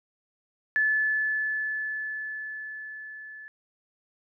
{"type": "tone with level ramp", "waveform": "sine", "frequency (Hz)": 1732, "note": "A6", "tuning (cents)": -28, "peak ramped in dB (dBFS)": [-20, -41], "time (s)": [0.76, 3.48], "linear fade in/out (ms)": 0, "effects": []}